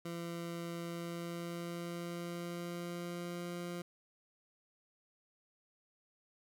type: tone with pitch glide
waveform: 20% pulse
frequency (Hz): 170 to 174.48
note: F3 to F3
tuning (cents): -46 to -1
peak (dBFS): -35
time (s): 0.05-3.82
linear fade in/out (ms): 5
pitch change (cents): +45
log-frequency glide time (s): 0.79-3.49
effects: none